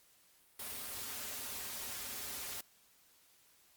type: noise with comb filter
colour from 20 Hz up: white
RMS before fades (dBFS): -43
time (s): 0.59-2.61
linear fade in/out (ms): 5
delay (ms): 6.1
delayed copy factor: -0.75
effects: white hiss -67 dBFS RMS until 3.76 s + Opus 48 kbps